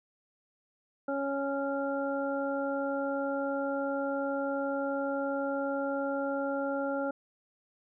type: harmonic tone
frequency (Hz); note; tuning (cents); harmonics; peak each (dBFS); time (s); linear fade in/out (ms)
277.2; C#4; 0; 1 / 2 / 3 / 5; -34 / -32 / -39 / -38; 1.08-7.11; 5
effects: none